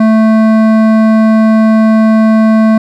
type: tone with hard clipping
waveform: sine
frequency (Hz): 220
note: A3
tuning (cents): 0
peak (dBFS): -6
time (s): 0-2.78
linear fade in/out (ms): 5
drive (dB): 13
effects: none